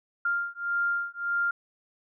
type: beating tone pair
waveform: sine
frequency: 1396.9 / 1398.6 Hz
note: F6 / F6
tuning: 0 / +2 cents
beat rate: 1.7 Hz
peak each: -29 dBFS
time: 0.25-1.51 s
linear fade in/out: 5 ms
effects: none